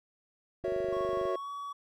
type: click train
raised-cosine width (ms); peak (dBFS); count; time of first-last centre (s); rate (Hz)
3; -33; 16; 0.64-1.255; 24.4
type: chord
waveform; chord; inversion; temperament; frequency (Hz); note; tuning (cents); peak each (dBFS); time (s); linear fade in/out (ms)
triangle; F# dominant seventh; none; equal; 370 / 466.2 / 554.4 / 659.3; F#4 / A#4 / C#5 / E5; 0 / 0 / 0 / 0; -31 / -37 / -33 / -34; 0.64-1.36; 5
type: tone with pitch glide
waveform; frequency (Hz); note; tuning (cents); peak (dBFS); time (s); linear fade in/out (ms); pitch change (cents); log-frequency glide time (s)
triangle; 1103 to 1133.4; C#6 to C#6; -9 to +38; -35; 0.92-1.73; 10; +47; 1.34-1.5
effects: none